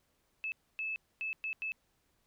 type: tone bursts at uneven times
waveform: sine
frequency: 2612 Hz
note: E7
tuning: 17 cents flat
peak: -34 dBFS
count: 5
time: 0.44-0.52 / 0.79-0.96 / 1.21-1.33 / 1.44-1.53 / 1.62-1.72 s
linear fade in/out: 0 ms
effects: pink hiss -75 dBFS RMS until 2.26 s